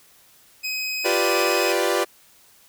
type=tone; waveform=25% pulse; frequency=2524 Hz; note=D#7; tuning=24 cents sharp; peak=-21 dBFS; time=0.63-1.73 s; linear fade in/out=20 ms
type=chord; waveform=sawtooth; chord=G dominant seventh; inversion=third; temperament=equal; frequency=349.2 / 392 / 493.9 / 587.3 Hz; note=F4 / G4 / B4 / D5; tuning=0 / 0 / 0 / 0 cents; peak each=-21 dBFS; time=1.04-2.05 s; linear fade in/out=20 ms
effects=white hiss -54 dBFS RMS until 2.68 s